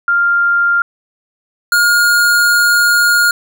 sine / square tone pair in turn, 1396.9 / 1423.8 Hz, F6 / F6, 0 / +33 cents, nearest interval unison, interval 33 cents, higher second, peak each -9 dBFS, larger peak neither, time 0.08-0.82 / 1.72-3.31 s, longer second, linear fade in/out 2 ms, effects none

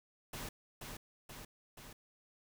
pink noise with echo, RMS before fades -44 dBFS, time 0.33-0.49 s, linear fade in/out 5 ms, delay 480 ms, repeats 3, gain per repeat -3 dB, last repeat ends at 1.93 s, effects none

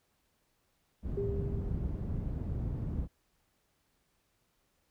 white low-pass noise, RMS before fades -35 dBFS, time 1.02-3.08 s, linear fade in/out 50 ms, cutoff 120 Hz, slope 12 dB/octave
sine tone with exponential decay, 399.4 Hz, G4, 32 cents sharp, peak -30 dBFS, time 1.17-2.19 s, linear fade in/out 5 ms, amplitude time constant 220 ms
effects pink hiss -75 dBFS RMS until 4.9 s

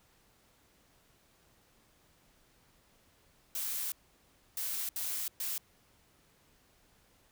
blue noise bursts at uneven times, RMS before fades -36 dBFS, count 4, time 3.55-3.92 / 4.57-4.89 / 4.96-5.28 / 5.4-5.58 s, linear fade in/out 2 ms, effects pink hiss -67 dBFS RMS until 7.31 s

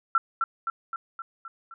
sine tone with echo, 1347 Hz, E6, 37 cents sharp, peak -17 dBFS, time 0.15-0.18 s, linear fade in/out 2 ms, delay 260 ms, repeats 6, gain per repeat -4 dB, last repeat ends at 1.74 s, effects none

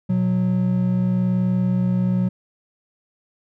triangle tone pair together, 122.4 / 183.39 Hz, B2 / F#3, -15 / -15 cents, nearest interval perfect fifth, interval 700 cents, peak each -21 / -16 dBFS, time 0.09-2.29 s, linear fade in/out 10 ms, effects none

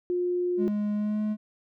sine tone, 356.2 Hz, F4, 34 cents sharp, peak -24 dBFS, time 0.1-0.68 s, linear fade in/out 0 ms
triangle tone with pitch glide, 208.3 to 212.7 Hz, G#3 to G#3, +5 to +42 cents, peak -23 dBFS, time 0.57-1.37 s, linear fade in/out 50 ms, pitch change +37 cents, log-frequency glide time 0.94-1.21 s
effects none

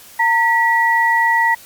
sine tone pair together, 914.6 / 1938 Hz, A#5 / B6, -33 / -33 cents, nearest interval octave + minor second, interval 1300 cents, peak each -14 dBFS, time 0.19-1.55 s, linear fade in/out 10 ms, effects white hiss -41 dBFS RMS until 1.65 s + MP3 96 kbps

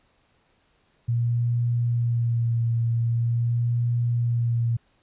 sine tone with vibrato, 117.8 Hz, A#2, 19 cents sharp, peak -20 dBFS, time 1.08-4.77 s, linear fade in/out 10 ms, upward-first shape sine, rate 0.44 Hz, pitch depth 24 cents each way, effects pink hiss -65 dBFS RMS until 5.02 s + resampled to 8000 Hz

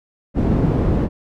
white low-pass noise, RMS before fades -17 dBFS, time 0.34-1.09 s, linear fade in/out 50 ms, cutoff 250 Hz, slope 12 dB/octave, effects none

